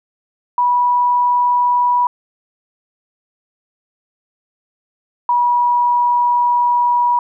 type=tone pair in turn; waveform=sine; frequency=977 / 968 Hz; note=B5 / B5; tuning=-19 / -35 cents; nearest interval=unison; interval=16 cents; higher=first; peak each=-11 dBFS; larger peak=neither; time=0.58-2.07 / 5.29-7.19 s; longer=second; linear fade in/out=2 ms; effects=none